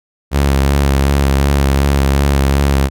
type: tone with vibrato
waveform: sawtooth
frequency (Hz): 69.3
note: C#2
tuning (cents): 0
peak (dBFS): -6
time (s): 0.31-2.9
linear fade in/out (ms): 50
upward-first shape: sine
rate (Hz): 2.7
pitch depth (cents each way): 30
effects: none